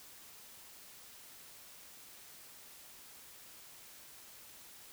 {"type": "silence", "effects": ["white hiss -55 dBFS RMS until 4.92 s"]}